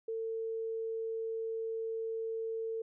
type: tone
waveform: sine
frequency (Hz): 450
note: A4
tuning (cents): +39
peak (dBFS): -34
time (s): 0.08-2.82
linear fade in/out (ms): 5
effects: none